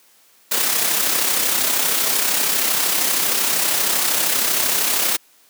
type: noise with amplitude modulation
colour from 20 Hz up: white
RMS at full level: -17 dBFS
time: 0.51-5.17 s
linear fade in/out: 10 ms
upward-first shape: sine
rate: 32.8 Hz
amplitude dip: 40%
effects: white hiss -54 dBFS RMS until 5.49 s + high-pass 200 Hz 12 dB/octave